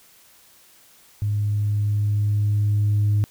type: tone with level ramp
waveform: sine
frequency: 103.83 Hz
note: G#2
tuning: in tune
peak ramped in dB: -19 to -14 dBFS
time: 1.22-3.24 s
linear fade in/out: 0 ms
effects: tanh soft clip ceiling -14 dBFS + white hiss -53 dBFS RMS until 3.3 s